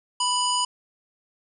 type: harmonic tone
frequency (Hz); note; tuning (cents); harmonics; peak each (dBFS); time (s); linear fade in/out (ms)
987.8; B5; 0; 1 / 3 / 5 / 7 / 9; -24 / -27 / -29 / -30 / -32; 0.2-0.65; 5
effects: none